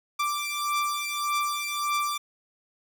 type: beating tone pair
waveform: sawtooth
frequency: 1174.7 / 1176.4 Hz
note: D6 / D6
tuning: 0 / +3 cents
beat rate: 1.7 Hz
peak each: -25 / -26 dBFS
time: 0.19-2.18 s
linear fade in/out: 10 ms
effects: none